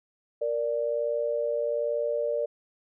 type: tone pair together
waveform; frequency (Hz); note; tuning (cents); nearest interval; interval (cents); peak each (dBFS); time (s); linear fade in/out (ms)
sine; 466.2 / 587.4; A#4 / D5; 0 / 0; major third; 400; -29 / -27; 0.41-2.46; 10
effects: none